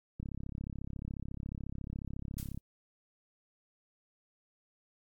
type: click train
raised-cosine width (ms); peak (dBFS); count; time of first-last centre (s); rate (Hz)
5; -28; 82; 0.2-2.575; 34.1
type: noise with exponential decay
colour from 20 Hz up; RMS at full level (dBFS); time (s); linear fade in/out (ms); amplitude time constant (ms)
blue; -41; 2.38-2.6; 5; 47
effects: AAC 64 kbps

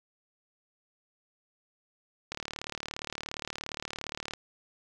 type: click train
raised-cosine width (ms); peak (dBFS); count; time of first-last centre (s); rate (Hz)
0.2; -18; 76; 2.32-4.336; 37.2
effects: none

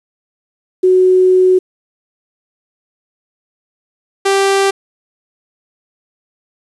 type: tone pair in turn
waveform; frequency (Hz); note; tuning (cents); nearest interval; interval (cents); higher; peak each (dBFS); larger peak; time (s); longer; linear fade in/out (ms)
sine / sawtooth; 370 / 392; F#4 / G4; 0 / 0; minor second; 100; second; -6; neither; 0.83-1.59 / 4.25-4.71; first; 10
effects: resampled to 24000 Hz + 7-bit

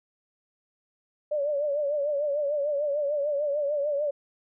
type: tone with vibrato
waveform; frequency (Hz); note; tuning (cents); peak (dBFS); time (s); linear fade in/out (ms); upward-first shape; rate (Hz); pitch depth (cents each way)
sine; 581; D5; -19; -24; 1.31-4.11; 10; triangle; 6.7; 90
effects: none

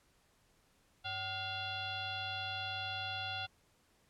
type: tone with frequency modulation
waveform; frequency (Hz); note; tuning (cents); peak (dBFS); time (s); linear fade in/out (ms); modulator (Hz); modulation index
sine; 2093; C7; 0; -37; 1.04-3.47; 20; 665; 2.7
effects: pink hiss -71 dBFS RMS until 4.09 s + low-pass 12000 Hz 12 dB/octave

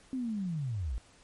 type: linear sweep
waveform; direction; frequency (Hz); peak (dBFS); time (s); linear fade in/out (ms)
sine; down; 267.3 to 49; -31; 0.13-0.98; 0
effects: pink hiss -60 dBFS RMS until 1.23 s + MP3 48 kbps

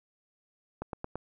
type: click train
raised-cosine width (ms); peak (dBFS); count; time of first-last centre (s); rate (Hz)
1; -21; 4; 0.82-1.156; 8.93
effects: none

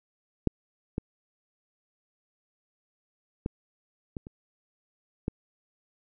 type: clicks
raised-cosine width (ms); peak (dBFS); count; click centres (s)
3; -9 / -16 / -16 / -22 / -29 / -15; 6; 0.473 / 0.981 / 3.461 / 4.168 / 4.269 / 5.281
effects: none

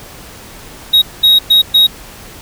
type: tone bursts at uneven times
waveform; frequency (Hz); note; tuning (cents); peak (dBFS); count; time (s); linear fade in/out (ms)
triangle; 3787; A#7; +27; -3; 4; 0.93-1.02 / 1.23-1.39 / 1.5-1.62 / 1.74-1.87; 10
effects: pink hiss -34 dBFS RMS until 2.41 s

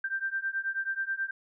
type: beating tone pair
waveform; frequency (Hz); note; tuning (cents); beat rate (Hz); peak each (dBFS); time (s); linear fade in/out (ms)
sine; 1568 / 1577.3; G6 / G6; 0 / +10; 9.3; -33 / -32; 0.04-1.31; 5
effects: none

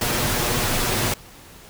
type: noise with comb filter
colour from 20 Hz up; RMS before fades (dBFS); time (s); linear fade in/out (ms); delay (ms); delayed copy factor
pink; -22; 0.01-1.14; 5; 8.3; +0.5
effects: pink hiss -45 dBFS RMS until 1.69 s

